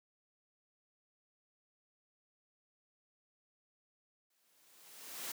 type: noise with exponential growth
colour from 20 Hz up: white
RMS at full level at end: -40 dBFS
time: 4.3-5.32 s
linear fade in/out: 5 ms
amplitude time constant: 220 ms
effects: high-pass 200 Hz 12 dB/octave